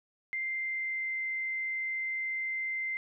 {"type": "tone with pitch glide", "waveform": "sine", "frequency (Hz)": [2093, 2081], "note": ["C7", "C7"], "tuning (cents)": [0, -10], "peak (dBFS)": -31, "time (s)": [0.33, 2.97], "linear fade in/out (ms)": 0, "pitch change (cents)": -10, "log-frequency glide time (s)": [0.45, 1.16], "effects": []}